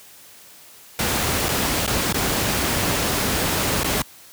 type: noise with dropouts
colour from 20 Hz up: pink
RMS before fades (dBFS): -21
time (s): 0.99-4.02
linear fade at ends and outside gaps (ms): 2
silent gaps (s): 1.485-1.489 / 1.865-1.876 / 2.126-2.143 / 3.834-3.844
effects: white hiss -46 dBFS RMS until 4.32 s + high-pass 60 Hz 12 dB/octave